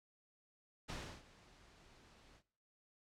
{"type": "noise with ADSR envelope", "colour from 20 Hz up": "pink", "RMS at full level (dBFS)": -44, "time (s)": [0.88, 2.43], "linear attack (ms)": 18, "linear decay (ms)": 320, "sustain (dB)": -20, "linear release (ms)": 72, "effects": ["noise-tail reverb RT60 0.6 s tail -20 dB re dry", "low-pass 6000 Hz 12 dB/octave"]}